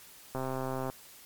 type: click train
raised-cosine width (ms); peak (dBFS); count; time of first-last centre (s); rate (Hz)
1; -21; 73; 0.35-0.9; 131
effects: white hiss -53 dBFS RMS until 1.25 s + MP3 96 kbps